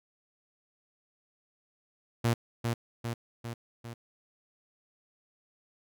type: tone with echo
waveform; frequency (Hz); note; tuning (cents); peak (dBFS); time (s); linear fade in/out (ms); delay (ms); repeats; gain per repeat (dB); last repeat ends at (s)
sawtooth; 117.5; A#2; +14; -20; 2.24-2.34; 10; 400; 4; -4; 3.94
effects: none